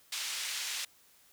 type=band-pass noise; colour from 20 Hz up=pink; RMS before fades=-37 dBFS; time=0.12-0.85 s; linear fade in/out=5 ms; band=2500 to 8100 Hz; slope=12 dB/octave; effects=white hiss -63 dBFS RMS until 1.32 s